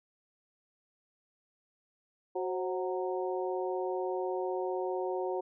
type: harmonic tone with a mistuned harmonic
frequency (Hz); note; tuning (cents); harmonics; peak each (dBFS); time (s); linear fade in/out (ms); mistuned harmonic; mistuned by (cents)
185; F#3; 0; 2 / 3 / 4 / 5; -33 / -37 / -39 / -41; 2.35-5.41; 10; 3; -66
effects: none